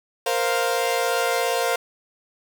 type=chord; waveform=sawtooth; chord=Bb suspended second; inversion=none; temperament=equal; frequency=466.2 / 523.3 / 698.5 Hz; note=Bb4 / C5 / F5; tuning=0 / 0 / 0 cents; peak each=-21 dBFS; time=0.26-1.76 s; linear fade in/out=5 ms; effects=7-bit

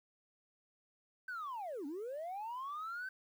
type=linear two-way sweep; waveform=sine; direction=down then up; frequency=1553 to 266.2 to 1553 Hz; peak=-38 dBFS; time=1.28-3.09 s; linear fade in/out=5 ms; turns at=1.86 s; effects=tanh soft clip ceiling -38 dBFS + 11-bit

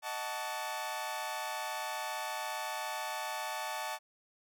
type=chord; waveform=sawtooth; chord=D# half-diminished seventh; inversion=none; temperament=equal with one note detuned; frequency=622.3 / 740 / 880 / 1137.3 Hz; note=D#5 / F#5 / A5 / C#6; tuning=0 / 0 / 0 / +44 cents; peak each=-40 / -39 / -35 / -40 dBFS; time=0.02-3.99 s; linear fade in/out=50 ms; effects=none

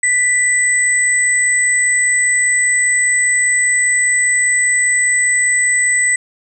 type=tone pair together; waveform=sine; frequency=1977 / 8035 Hz; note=B6 / B8; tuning=+1 / +29 cents; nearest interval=2 octaves; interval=2428 cents; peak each=-13 / -15 dBFS; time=0.03-6.16 s; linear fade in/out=5 ms; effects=none

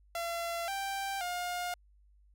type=tone with pitch steps; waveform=sawtooth; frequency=680 / 785 / 711 Hz; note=F5 / G5 / F5; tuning=-46 / +2 / +31 cents; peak=-30 dBFS; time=0.15-1.74 s; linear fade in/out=2 ms; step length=530 ms; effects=added 50 Hz sine -60 dBFS peak until 2.34 s

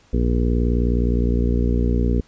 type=harmonic tone; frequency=59.5 Hz; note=A#1; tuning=36 cents sharp; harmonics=1 / 2 / 3 / 4 / 5 / 6 / 7 / 8; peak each=-18 / -25 / -27 / -24 / -30 / -32 / -29 / -32 dBFS; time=0.13-2.21 s; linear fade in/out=5 ms; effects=pink hiss -55 dBFS RMS until 2.27 s + resampled to 16000 Hz

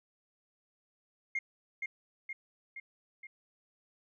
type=tone with echo; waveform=sine; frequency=2129 Hz; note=C7; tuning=30 cents sharp; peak=-29 dBFS; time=1.35-1.39 s; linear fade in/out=5 ms; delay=470 ms; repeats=4; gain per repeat=-4 dB; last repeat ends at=3.27 s; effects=tanh soft clip ceiling -27 dBFS

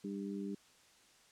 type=harmonic tone; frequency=99.5 Hz; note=G2; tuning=26 cents sharp; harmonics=2 / 3 / 4; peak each=-40 / -44 / -46 dBFS; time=0.04-0.55 s; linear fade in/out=5 ms; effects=white hiss -65 dBFS RMS until 1.31 s + low-pass 8000 Hz 12 dB/octave

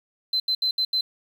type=tone bursts at uneven times; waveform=triangle; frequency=4064 Hz; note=B7; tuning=49 cents sharp; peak=-17 dBFS; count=5; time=0.33-0.4 / 0.48-0.55 / 0.62-0.71 / 0.78-0.85 / 0.93-1.01 s; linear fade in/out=5 ms; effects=tanh soft clip ceiling -18 dBFS + 8-bit

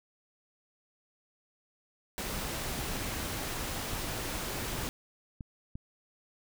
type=noise; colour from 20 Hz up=pink; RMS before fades=-36 dBFS; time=2.18-4.89 s; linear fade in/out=0 ms
type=clicks; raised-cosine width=5 ms; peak=-28 dBFS; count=9; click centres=2.792 / 2.911 / 3.019 / 3.934 / 4.118 / 4.79 / 4.833 / 5.408 / 5.755 s
effects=none

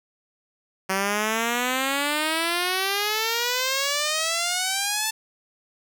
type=exponential sweep; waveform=5% pulse; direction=up; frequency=188.8 to 886 Hz; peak=-11 dBFS; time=0.89-5.11 s; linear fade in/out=10 ms; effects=none

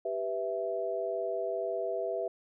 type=chord; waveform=sine; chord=E minor; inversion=first; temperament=equal; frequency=392 / 493.9 / 659.3 Hz; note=G4 / B4 / E5; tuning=0 / 0 / 0 cents; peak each=-36 / -36 / -33 dBFS; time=0.05-2.28 s; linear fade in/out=5 ms; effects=none

